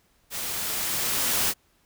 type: noise with level ramp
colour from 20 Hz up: white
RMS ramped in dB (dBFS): -32 to -23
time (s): 0.3-1.54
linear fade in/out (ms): 50
effects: pink hiss -65 dBFS RMS until 1.85 s